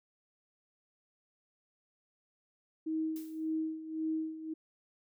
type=tone with tremolo; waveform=sine; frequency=317.1 Hz; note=D#4; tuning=33 cents sharp; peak=-30 dBFS; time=2.86-4.54 s; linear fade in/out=10 ms; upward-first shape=sine; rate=1.8 Hz; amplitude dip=75%
type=noise with exponential decay; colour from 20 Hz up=blue; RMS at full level=-49 dBFS; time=3.16-3.57 s; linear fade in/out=1 ms; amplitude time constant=87 ms
effects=none